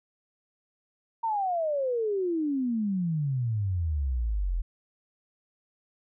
sine exponential sweep, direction down, 932.3 to 40.42 Hz, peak -25 dBFS, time 1.23-4.62 s, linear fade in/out 10 ms, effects none

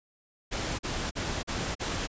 pink noise bursts, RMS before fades -32 dBFS, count 5, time 0.51-2.074 s, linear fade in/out 20 ms, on 280 ms, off 41 ms, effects resampled to 16000 Hz

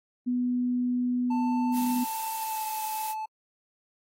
sine tone, 247.1 Hz, B3, 1 cent sharp, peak -24 dBFS, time 0.26-2.05 s, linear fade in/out 20 ms
triangle tone with pitch glide, 888 to 870.7 Hz, A5 to A5, +16 to -18 cents, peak -29 dBFS, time 1.3-3.26 s, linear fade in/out 10 ms, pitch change -34 cents, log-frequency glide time 2.38-2.63 s
blue noise, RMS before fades -37 dBFS, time 1.72-3.15 s, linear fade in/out 50 ms
effects AAC 48 kbps

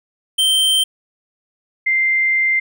square / sine tone pair in turn, 3125 / 2090 Hz, G7 / C7, -6 / -2 cents, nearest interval perfect fifth, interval 696 cents, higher first, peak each -13 dBFS, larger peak neither, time 0.38-0.84 / 1.86-2.6 s, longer second, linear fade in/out 10 ms, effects none

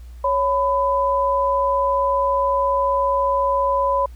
sine tone pair together, 554.4 / 1002.2 Hz, C#5 / B5, 0 / +25 cents, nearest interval minor seventh, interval 1025 cents, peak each -20 / -18 dBFS, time 0.24-4.06 s, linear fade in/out 5 ms, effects added 60 Hz sine -35 dBFS peak until 4.15 s + pink hiss -56 dBFS RMS until 4.15 s

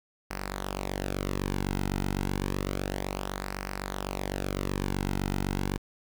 sawtooth tone with flanger, 47.9 Hz, G1, 39 cents flat, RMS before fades -32 dBFS, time 0.3-5.78 s, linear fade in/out 10 ms, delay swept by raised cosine 0.28 to 1.78 ms, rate 0.3 Hz, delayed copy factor -0.75, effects 8-bit

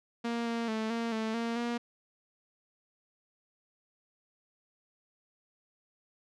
sawtooth tone with pitch steps, 234.1 / 232.1 / 219.7 / 231.3 / 220.7 / 231.8 / 237.6 Hz, A#3 / A#3 / A3 / A#3 / A3 / A#3 / A#3, +8 / -7 / -2 / -13 / +5 / -10 / +33 cents, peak -27 dBFS, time 0.24-1.78 s, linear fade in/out 10 ms, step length 220 ms, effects low-pass 5000 Hz 12 dB/octave

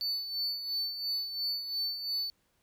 triangle tone with tremolo, 4499 Hz, C#8, 25 cents sharp, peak -28 dBFS, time 0.01-2.3 s, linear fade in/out 0 ms, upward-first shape sine, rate 2.9 Hz, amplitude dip 60%, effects pink hiss -73 dBFS RMS until 2.62 s

